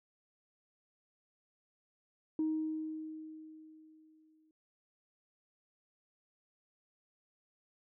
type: tone with exponential decay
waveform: sine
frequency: 313.6 Hz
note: D#4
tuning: 14 cents sharp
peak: -28 dBFS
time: 2.39-4.51 s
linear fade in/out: 2 ms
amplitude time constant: 460 ms
effects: tanh soft clip ceiling -26 dBFS